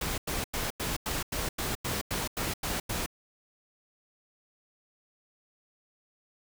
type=noise bursts; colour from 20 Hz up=pink; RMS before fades=-32 dBFS; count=12; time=0.01-3.062 s; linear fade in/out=5 ms; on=170 ms; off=92 ms; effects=none